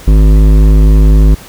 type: tone with hard clipping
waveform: triangle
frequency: 51.91 Hz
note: G#1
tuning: in tune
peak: -4 dBFS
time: 0.07-1.35 s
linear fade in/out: 10 ms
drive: 17 dB
effects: pink hiss -33 dBFS RMS until 1.48 s

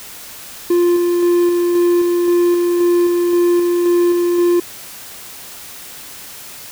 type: tone with tremolo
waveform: triangle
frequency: 349.2 Hz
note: F4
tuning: in tune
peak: -8 dBFS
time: 0.7-4.6 s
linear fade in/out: 5 ms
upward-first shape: square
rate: 1.9 Hz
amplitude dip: 25%
effects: white hiss -34 dBFS RMS until 6.71 s

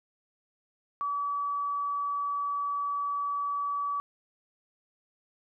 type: tone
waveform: sine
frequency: 1145 Hz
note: D6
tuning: 44 cents flat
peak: -28 dBFS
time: 1.01-4 s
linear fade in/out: 0 ms
effects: none

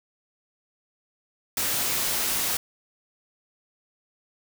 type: noise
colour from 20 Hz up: white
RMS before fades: -26 dBFS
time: 1.57-2.57 s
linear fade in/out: 2 ms
effects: none

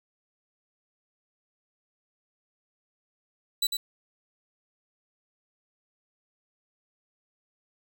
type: tone with echo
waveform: sawtooth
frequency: 3951 Hz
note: B7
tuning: in tune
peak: -20 dBFS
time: 3.62-3.67 s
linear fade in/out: 5 ms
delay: 100 ms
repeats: 1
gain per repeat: -5 dB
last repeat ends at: 3.77 s
effects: none

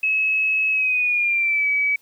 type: tone with pitch glide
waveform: sine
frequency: 2576 to 2282 Hz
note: E7 to C#7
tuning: -41 to +50 cents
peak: -17 dBFS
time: 0.03-1.96 s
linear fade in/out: 5 ms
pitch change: -209 cents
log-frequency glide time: 0.71-1.68 s
effects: white hiss -59 dBFS RMS until 2.01 s

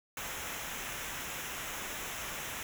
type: noise with comb filter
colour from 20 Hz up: pink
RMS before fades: -40 dBFS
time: 0.17-2.63 s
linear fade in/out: 2 ms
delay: 0.22 ms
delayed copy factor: -0.65
effects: none

